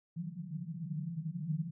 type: band-pass noise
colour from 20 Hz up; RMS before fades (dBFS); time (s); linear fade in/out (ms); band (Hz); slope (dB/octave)
pink; -39; 0.16-1.71; 10; 150 to 180; 96
effects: none